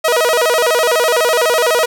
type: tone with vibrato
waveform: sawtooth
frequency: 554.4 Hz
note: C#5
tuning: in tune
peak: -7 dBFS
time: 0.04-1.86 s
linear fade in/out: 10 ms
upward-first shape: square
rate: 12 Hz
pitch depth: 240 cents each way
effects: none